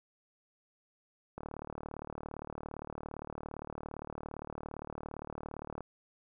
click train, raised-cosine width 1 ms, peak -27 dBFS, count 167, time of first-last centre 1.38-5.807 s, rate 37.5 Hz, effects none

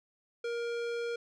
square tone with low-pass filter, 470.5 Hz, A#4, 16 cents sharp, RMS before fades -35 dBFS, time 0.44-1.16 s, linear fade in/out 5 ms, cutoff 4500 Hz, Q 0.65, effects none

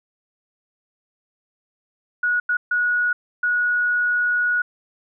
sine tone bursts at uneven times, 1458 Hz, F#6, 26 cents flat, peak -17 dBFS, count 4, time 2.23-2.4 / 2.49-2.57 / 2.71-3.13 / 3.43-4.62 s, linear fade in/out 5 ms, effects none

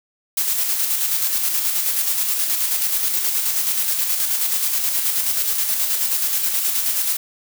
blue noise with tremolo, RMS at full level -19 dBFS, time 0.37-7.17 s, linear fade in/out 5 ms, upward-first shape square, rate 9.4 Hz, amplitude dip 35%, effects none

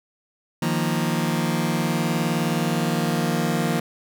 sawtooth chord, Eb suspended second, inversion none, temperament just, 155.56 / 175.01 / 233.3 Hz, Eb3 / F3 / Bb3, 0 / +4 / +2 cents, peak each -21 / -21 / -21 dBFS, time 0.62-3.8 s, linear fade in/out 5 ms, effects none

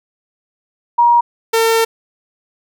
sine / sawtooth tone pair in turn, 950 / 452.8 Hz, A#5 / A4, +33 / +50 cents, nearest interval octave + minor second, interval 1283 cents, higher first, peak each -7 / -7 dBFS, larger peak neither, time 0.98-1.21 / 1.53-1.85 s, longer second, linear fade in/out 10 ms, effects none

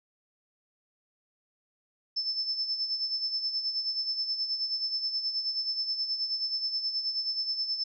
sine tone with tremolo, 5274 Hz, E8, in tune, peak -26 dBFS, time 2.16-7.84 s, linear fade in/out 10 ms, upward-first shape sine, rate 9.4 Hz, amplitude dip 60%, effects none

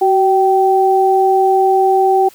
sine tone pair together, 377.1 / 775 Hz, F#4 / G5, +33 / -20 cents, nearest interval octave, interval 1247 cents, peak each -12 / -11 dBFS, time 0.01-2.29 s, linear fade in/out 10 ms, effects white hiss -44 dBFS RMS until 2.34 s

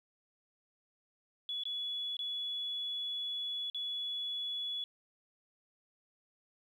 sine tone with dropouts, 3400 Hz, G#7, 40 cents sharp, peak -35 dBFS, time 1.49-4.84 s, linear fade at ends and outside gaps 1 ms, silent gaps 1.636-1.654 / 2.168-2.191 / 3.7-3.746 s, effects 11-bit

